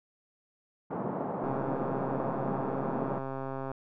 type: band-pass noise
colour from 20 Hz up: pink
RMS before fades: -34 dBFS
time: 0.9-3.19 s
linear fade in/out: 10 ms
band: 160 to 1000 Hz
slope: 24 dB/octave
type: click train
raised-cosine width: 1 ms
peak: -23 dBFS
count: 306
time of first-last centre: 1.44-3.716 s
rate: 134 Hz
effects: none